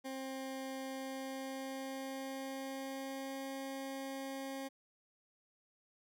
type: tone with pitch glide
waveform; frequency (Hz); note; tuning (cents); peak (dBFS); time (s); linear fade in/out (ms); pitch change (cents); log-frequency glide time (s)
20% pulse; 265.5 to 270; C4 to C#4; +25 to -45; -36; 0.04-4.69; 20; +30; 0.83-3.5
effects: none